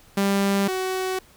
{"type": "tone pair in turn", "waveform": "sawtooth", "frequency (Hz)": [198.1, 374.7], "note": ["G3", "F#4"], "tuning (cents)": [18, 22], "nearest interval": "major seventh", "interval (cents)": 1104, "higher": "second", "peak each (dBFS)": [-15, -20], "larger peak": "first", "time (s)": [[0.17, 0.68], [0.68, 1.19]], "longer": "neither", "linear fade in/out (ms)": 5, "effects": ["pink hiss -53 dBFS RMS until 1.36 s"]}